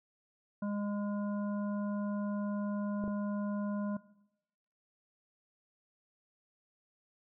harmonic tone, 204.8 Hz, G#3, 24 cents flat, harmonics 1 / 3 / 5 / 7, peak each -33 / -43 / -47 / -50 dBFS, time 0.62-3.97 s, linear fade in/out 5 ms
clicks, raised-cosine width 2 ms, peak -30 dBFS, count 2, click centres 3.039 / 3.079 s
effects noise-tail reverb RT60 0.9 s tail -19 dB re dry

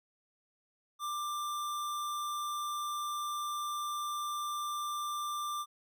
square tone, 1185 Hz, D6, 15 cents sharp, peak -35 dBFS, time 0.99-5.66 s, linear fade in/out 50 ms, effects none

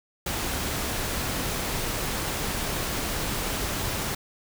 pink noise, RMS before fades -29 dBFS, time 0.26-4.15 s, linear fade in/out 5 ms, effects none

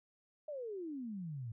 sine exponential sweep, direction down, 622.3 to 108.3 Hz, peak -40 dBFS, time 0.48-1.52 s, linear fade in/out 5 ms, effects none

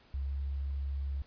sine tone with pitch glide, 68.2 to 69.11 Hz, C#2 to C#2, -28 to -5 cents, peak -32 dBFS, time 0.14-1.22 s, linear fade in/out 0 ms, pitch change +23 cents, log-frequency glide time 0.24-0.31 s, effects pink hiss -62 dBFS RMS until 1.26 s + resampled to 11025 Hz

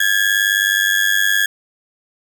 35% pulse ring-modulated tone, 1666 Hz, G#6, 5 cents sharp, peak -9 dBFS, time 0-1.46 s, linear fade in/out 5 ms, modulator 49.6 Hz, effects none

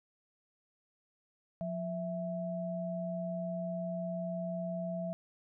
sine tone pair together, 177.17 / 659.3 Hz, F3 / E5, +25 / 0 cents, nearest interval octave + major seventh, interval 2275 cents, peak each -37 / -37 dBFS, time 1.61-5.13 s, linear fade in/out 0 ms, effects none

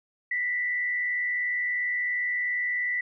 sine tone with frequency modulation, 1975.5 Hz, B6, in tune, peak -25 dBFS, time 0.31-3.01 s, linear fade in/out 5 ms, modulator 82.9 Hz, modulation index 0.6, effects none

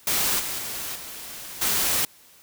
white noise with level steps, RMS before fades -23 / -30 / -32 / -38 / -23 dBFS, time 0.07-2.05 s, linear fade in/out 2 ms, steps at 0.39 / 0.58 / 0.95 / 1.61 s, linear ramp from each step 10 ms, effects white hiss -53 dBFS RMS until 2.42 s

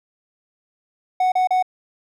triangle tone bursts, 740 Hz, F#5, in tune, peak -13 dBFS, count 3, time 1.2-1.626 s, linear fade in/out 5 ms, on 120 ms, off 33 ms, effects none

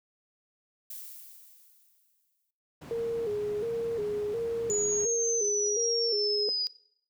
violet noise with exponential decay, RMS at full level -40 dBFS, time 0.9-2.51 s, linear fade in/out 5 ms, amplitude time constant 350 ms
brown noise, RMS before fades -38 dBFS, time 2.81-5.06 s, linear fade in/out 10 ms
sine tone with vibrato, 439 Hz, A4, 4 cents flat, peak -28 dBFS, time 2.91-6.49 s, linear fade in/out 0 ms, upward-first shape square, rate 1.4 Hz, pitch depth 92 cents each way
sine exponential sweep, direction down, 6940 to 4899 Hz, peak -27 dBFS, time 4.7-6.67 s, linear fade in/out 0 ms
effects noise-tail reverb RT60 0.6 s tail -19 dB re dry + high-pass 150 Hz 12 dB/octave

